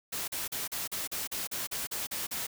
white noise bursts, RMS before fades -35 dBFS, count 12, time 0.12-2.469 s, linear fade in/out 10 ms, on 160 ms, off 39 ms, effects none

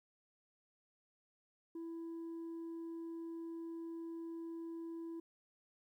sine tone, 331.7 Hz, E4, 11 cents sharp, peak -40 dBFS, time 1.75-5.2 s, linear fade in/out 5 ms, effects tanh soft clip ceiling -42 dBFS + 13-bit

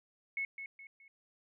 sine tone with echo, 2194 Hz, C#7, 18 cents flat, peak -33 dBFS, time 0.37-0.45 s, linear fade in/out 2 ms, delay 210 ms, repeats 3, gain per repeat -8 dB, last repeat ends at 1.08 s, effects none

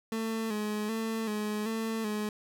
30% pulse tone with vibrato, 217.3 Hz, A3, 21 cents flat, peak -28 dBFS, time 0.12-2.29 s, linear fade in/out 2 ms, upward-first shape square, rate 1.3 Hz, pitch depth 50 cents each way, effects none

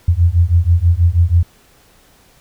sine beating tone pair, 83 / 89.2 Hz, E2 / F2, +12 / +37 cents, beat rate 6.2 Hz, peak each -12 dBFS, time 0.08-1.43 s, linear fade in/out 5 ms, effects pink hiss -50 dBFS RMS until 2.4 s

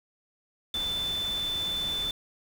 sine tone in noise, 3520 Hz, A7, in tune, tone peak -28 dBFS, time 0.74-2.11 s, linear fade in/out 2 ms, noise pink, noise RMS -40 dBFS, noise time 0.74-2.11 s, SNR +9 dB, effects none

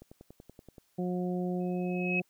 click train, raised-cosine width 2 ms, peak -35 dBFS, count 9, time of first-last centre 0.02-0.782 s, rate 10.5 Hz
harmonic tone, 180 Hz, F#3, 47 cents flat, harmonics 1 / 2 / 3 / 4, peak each -31 / -35 / -41 / -42 dBFS, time 0.98-2.22 s, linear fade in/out 10 ms
sine tone with exponential growth, 2560 Hz, D#7, 49 cents sharp, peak -26 dBFS, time 1.6-2.2 s, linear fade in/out 5 ms, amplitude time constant 130 ms
effects white hiss -71 dBFS RMS until 2.29 s

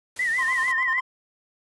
white noise, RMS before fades -40 dBFS, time 0.16-0.72 s, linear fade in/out 5 ms
sine tone with vibrato, 1912 Hz, A#6, 43 cents sharp, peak -21 dBFS, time 0.19-1 s, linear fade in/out 5 ms, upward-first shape triangle, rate 6.6 Hz, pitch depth 130 cents each way
triangle tone with tremolo, 1044 Hz, C6, 4 cents flat, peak -24 dBFS, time 0.38-1.01 s, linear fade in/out 10 ms, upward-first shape square, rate 10 Hz, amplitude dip 65%
effects resampled to 24000 Hz

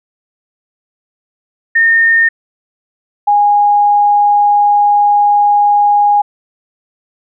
sine tone pair in turn, 1827 / 822.8 Hz, A#6 / G#5, -35 / -16 cents, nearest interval octave + major second, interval 1381 cents, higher first, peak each -6 dBFS, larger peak neither, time 1.75-2.29 / 3.27-6.22 s, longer second, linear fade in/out 10 ms, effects none

